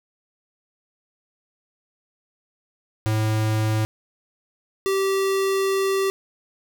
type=tone pair in turn; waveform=square; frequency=108.9 / 388.1 Hz; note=A2 / G4; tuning=-17 / -17 cents; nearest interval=octave + minor seventh; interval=2200 cents; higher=second; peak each=-20 dBFS; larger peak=neither; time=3.06-3.85 / 4.86-6.1 s; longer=second; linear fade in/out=0 ms; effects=none